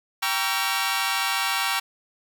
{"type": "chord", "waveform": "15% pulse", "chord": "G diminished seventh", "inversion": "none", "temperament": "just", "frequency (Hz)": [784, 940.8, 1128.9, 1354.7], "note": ["G5", "Bb5", "Db6", "Fb6"], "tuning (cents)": [0, 16, 31, 47], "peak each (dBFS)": -22, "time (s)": [0.22, 1.8], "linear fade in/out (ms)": 10, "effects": []}